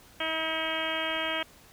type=harmonic tone; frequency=320 Hz; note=D#4; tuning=49 cents sharp; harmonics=1 / 2 / 3 / 4 / 5 / 6 / 7 / 8 / 9 / 10; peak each=-40 / -35 / -39 / -38 / -37 / -39 / -36 / -40 / -38 / -35 dBFS; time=0.2-1.43 s; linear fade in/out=5 ms; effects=pink hiss -55 dBFS RMS until 1.72 s